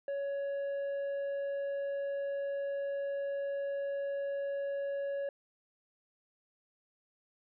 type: tone with tanh clipping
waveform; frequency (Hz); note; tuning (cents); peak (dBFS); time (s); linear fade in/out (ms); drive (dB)
sine; 559; C#5; +14; -34; 0.08-5.29; 2; 5
effects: none